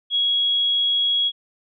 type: tone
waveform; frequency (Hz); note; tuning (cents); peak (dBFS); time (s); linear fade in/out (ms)
sine; 3322; G#7; 0; -17; 0.1-1.32; 50
effects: none